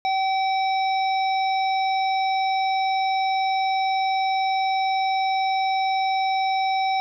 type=harmonic tone; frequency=767 Hz; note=G5; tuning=38 cents flat; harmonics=1 / 3 / 5 / 7; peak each=-20 / -30 / -34 / -37 dBFS; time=0.05-7 s; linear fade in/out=0 ms; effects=none